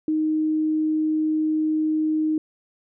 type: tone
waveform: sine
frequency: 311.1 Hz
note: D#4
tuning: in tune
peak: -19 dBFS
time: 0.08-2.38 s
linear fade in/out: 2 ms
effects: none